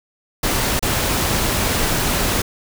pink noise with dropouts, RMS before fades -19 dBFS, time 0.43-2.42 s, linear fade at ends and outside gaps 5 ms, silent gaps 0.794-0.825 s, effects none

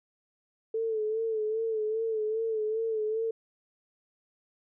sine tone with vibrato, 440 Hz, A4, in tune, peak -27 dBFS, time 0.74-3.31 s, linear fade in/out 5 ms, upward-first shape sine, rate 2.5 Hz, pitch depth 52 cents each way, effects none

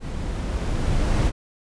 brown noise with level ramp, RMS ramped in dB -30 to -18 dBFS, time 0-1.32 s, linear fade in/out 50 ms, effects resampled to 22050 Hz

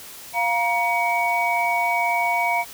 sine tone cluster, 698 / 947 / 2251 Hz, F5 / A#5 / C#7, -1 / +27 / +26 cents, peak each -23 dBFS, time 0.33-2.65 s, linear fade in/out 50 ms, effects white hiss -40 dBFS RMS until 2.73 s

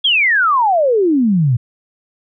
sine exponential sweep, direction down, 3394 to 113.9 Hz, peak -10 dBFS, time 0.04-1.57 s, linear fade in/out 10 ms, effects none

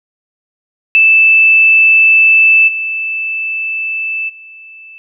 sine tone with level steps, 2637 Hz, E7, in tune, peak -4 / -15 / -32 dBFS, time 0.95-4.98 s, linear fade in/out 0 ms, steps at 2.67 / 4.28 s, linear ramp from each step 20 ms, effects none

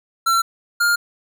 square tone pair in turn, 1352 / 1407.6 Hz, E6 / F6, +43 / +13 cents, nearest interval minor second, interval 70 cents, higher second, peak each -15 dBFS, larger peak neither, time 0.26-0.42 / 0.8-0.96 s, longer neither, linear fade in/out 10 ms, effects none

